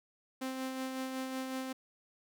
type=tone with tremolo; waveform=sawtooth; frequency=261.6 Hz; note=C4; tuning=in tune; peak=-31 dBFS; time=0.41-1.73 s; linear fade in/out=10 ms; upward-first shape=sine; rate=5.4 Hz; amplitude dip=35%; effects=none